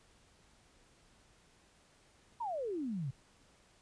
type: exponential sweep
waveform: sine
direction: down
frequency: 987.8 to 123.47 Hz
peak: -35 dBFS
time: 2.4-3.11 s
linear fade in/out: 10 ms
effects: pink hiss -66 dBFS RMS until 3.81 s + resampled to 22050 Hz